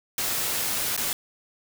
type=noise with dropouts; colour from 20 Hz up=white; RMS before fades=-27 dBFS; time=0.18-1.13 s; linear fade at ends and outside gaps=1 ms; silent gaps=0.965-0.976 s; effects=none